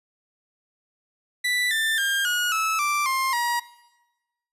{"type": "tone with pitch steps", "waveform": "30% pulse", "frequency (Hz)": [1975.5, 1780.4, 1604.6, 1446.2, 1303.3, 1174.6, 1058.6, 954.1], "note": ["B6", "A6", "G6", "F#6", "E6", "D6", "C6", "A#5"], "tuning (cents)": [0, 20, 40, -40, -20, 0, 20, 40], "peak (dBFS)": -19, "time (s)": [1.44, 3.6], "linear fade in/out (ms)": 10, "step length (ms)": 270, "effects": ["noise-tail reverb RT60 1.0 s tail -18 dB re dry", "resampled to 32000 Hz"]}